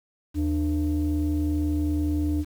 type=tone pair together; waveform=sine; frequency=78.8 / 298.3 Hz; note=D#2 / D4; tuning=+23 / +27 cents; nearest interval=octave + major seventh; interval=2304 cents; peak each=-23 dBFS; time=0.34-2.45 s; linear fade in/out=50 ms; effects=tanh soft clip ceiling -18 dBFS + 8-bit